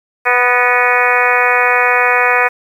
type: harmonic tone with a mistuned harmonic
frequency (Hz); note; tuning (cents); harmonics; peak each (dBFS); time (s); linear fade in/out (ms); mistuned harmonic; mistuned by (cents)
246.9; B3; 0; 2 / 3 / 4 / 5 / 6 / 7 / 8 / 9 / 10; -18 / -18 / -18 / -18 / -18 / -18 / -18 / -18 / -18; 0.25-2.49; 20; 8; -48
effects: 7-bit